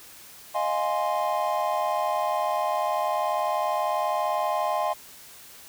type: chord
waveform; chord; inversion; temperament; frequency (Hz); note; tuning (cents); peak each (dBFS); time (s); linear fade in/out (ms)
triangle; F minor seventh; third; equal with one note detuned; 618.3 / 698.5 / 830.6 / 1046.5; Eb5 / F5 / Ab5 / C6; -11 / 0 / 0 / 0; -27; 0.54-4.94; 20
effects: white hiss -47 dBFS RMS until 5.68 s